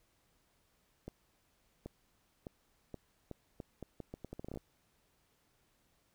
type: accelerating click train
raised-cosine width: 2 ms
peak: -30 dBFS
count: 18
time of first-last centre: 1.08-4.574 s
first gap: 780 ms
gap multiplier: 0.78
effects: pink hiss -74 dBFS RMS until 6.14 s